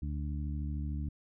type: harmonic tone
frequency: 73.42 Hz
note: D2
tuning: in tune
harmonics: 1 / 2 / 3 / 4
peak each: -34 / -40 / -44 / -46 dBFS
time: 0.02-1.09 s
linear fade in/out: 5 ms
effects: none